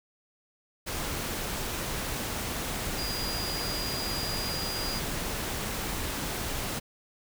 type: tone in noise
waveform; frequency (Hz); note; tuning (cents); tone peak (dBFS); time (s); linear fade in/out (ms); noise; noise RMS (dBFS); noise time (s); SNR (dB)
sine; 4860; D#8; -42; -34; 2.97-5; 20; pink; -33; 0.86-6.8; -4
effects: none